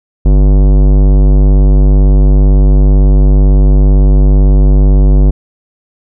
sine tone with tanh clipping, 48.96 Hz, G1, 1 cent flat, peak -5 dBFS, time 0.25-5.31 s, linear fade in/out 10 ms, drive 18 dB, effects none

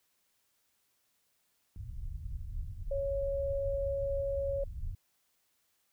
pink low-pass noise, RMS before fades -39 dBFS, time 1.76-4.95 s, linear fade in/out 2 ms, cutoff 100 Hz, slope 24 dB/octave
sine tone, 554.4 Hz, C#5, in tune, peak -31 dBFS, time 2.91-4.64 s, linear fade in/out 5 ms
effects white hiss -75 dBFS RMS until 5.92 s

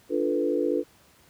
sine chord, B half-diminished seventh, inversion first, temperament equal, 293.7 / 349.2 / 440 / 493.9 Hz, D4 / F4 / A4 / B4, 0 / 0 / 0 / 0 cents, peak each -28 dBFS, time 0.09-0.84 s, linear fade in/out 50 ms, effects pink hiss -58 dBFS RMS until 1.29 s + high-pass 60 Hz 12 dB/octave

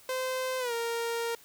sawtooth tone with pitch glide, 516 to 465 Hz, C5 to A#4, -24 to -4 cents, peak -26 dBFS, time 0.09-1.35 s, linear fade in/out 2 ms, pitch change -180 cents, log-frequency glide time 0.59-0.73 s, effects white hiss -56 dBFS RMS until 1.44 s

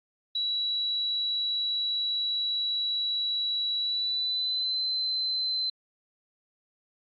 sine tone with pitch glide, 3915 to 4069 Hz, B7 to C8, -16 to -49 cents, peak -26 dBFS, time 0.35-5.7 s, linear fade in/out 5 ms, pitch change +67 cents, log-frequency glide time 3.78-4.81 s, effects AAC 48 kbps

